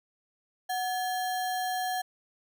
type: tone with sample-and-hold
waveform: sine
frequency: 740 Hz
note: F#5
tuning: in tune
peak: -28 dBFS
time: 0.69-2.02 s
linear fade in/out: 10 ms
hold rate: 2450 Hz
effects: none